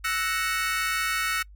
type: chord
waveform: 35% pulse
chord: F# dominant seventh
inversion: third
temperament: equal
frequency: 1318.5 / 1480 / 1864.7 / 2217 Hz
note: E6 / F#6 / A#6 / C#7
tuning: 0 / 0 / 0 / 0 cents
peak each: -28 / -29 / -30 / -29 dBFS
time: 0.04-1.43 s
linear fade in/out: 10 ms
effects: noise-tail reverb RT60 0.1 s tail -25 dB re dry + added 50 Hz sine -45 dBFS peak until 1.55 s